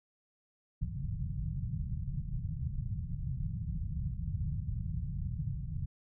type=low-pass noise; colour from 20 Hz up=white; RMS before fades=-36 dBFS; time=0.81-5.86 s; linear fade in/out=10 ms; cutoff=160 Hz; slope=48 dB/octave; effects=none